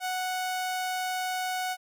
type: tone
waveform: sawtooth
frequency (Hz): 739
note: F#5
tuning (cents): -2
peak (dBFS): -25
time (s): 0-1.77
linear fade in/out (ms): 50
effects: none